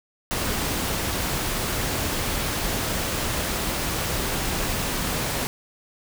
pink noise, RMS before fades -26 dBFS, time 0.31-5.47 s, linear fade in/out 0 ms, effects none

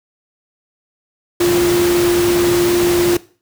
sine tone in noise, 349.2 Hz, F4, in tune, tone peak -11 dBFS, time 1.4-3.17 s, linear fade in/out 5 ms, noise pink, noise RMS -20 dBFS, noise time 1.4-3.17 s, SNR +6 dB, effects noise-tail reverb RT60 0.4 s tail -19 dB re dry + high-pass 80 Hz 12 dB/octave

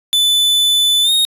45% pulse tone with pitch glide, 3500 to 3730 Hz, A7 to A#7, -10 to 0 cents, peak -10 dBFS, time 0.13-1.25 s, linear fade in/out 0 ms, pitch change +110 cents, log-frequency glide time 1.03-1.12 s, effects resampled to 32000 Hz

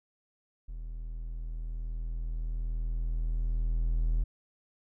triangle tone with level ramp, 40.59 Hz, E1, 26 cents flat, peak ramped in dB -35 to -22 dBFS, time 0.68-4.24 s, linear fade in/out 10 ms, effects none

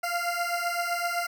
20% pulse beating tone pair, 691 / 698.8 Hz, F5 / F5, -19 / +1 cents, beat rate 7.8 Hz, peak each -25 dBFS, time 0.03-1.27 s, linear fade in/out 10 ms, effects none

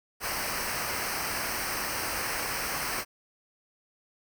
pink noise with comb filter, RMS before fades -32 dBFS, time 0.2-3.05 s, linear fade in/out 50 ms, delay 0.28 ms, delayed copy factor -0.75, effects none

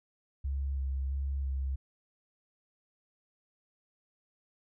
sine tone with vibrato, 67.9 Hz, C#2, 35 cents flat, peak -30 dBFS, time 0.44-1.76 s, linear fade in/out 10 ms, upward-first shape square, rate 1.5 Hz, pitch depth 20 cents each way, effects none

